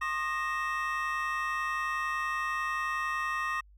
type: tone cluster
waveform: triangle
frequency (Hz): 1074 / 1225 / 1865 / 2628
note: C6 / D#6 / A#6 / E7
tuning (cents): +45 / -27 / 0 / -6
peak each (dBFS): -34 / -32 / -32 / -39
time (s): 0.01-3.61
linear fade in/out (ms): 10
effects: added 50 Hz sine -54 dBFS peak until 3.77 s